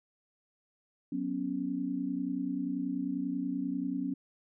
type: chord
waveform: sine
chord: F# suspended fourth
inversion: none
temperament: equal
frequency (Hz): 185 / 246.9 / 277.2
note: F#3 / B3 / C#4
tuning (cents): 0 / 0 / 0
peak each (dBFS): -38 / -36 / -33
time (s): 1.12-4.14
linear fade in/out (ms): 5
effects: none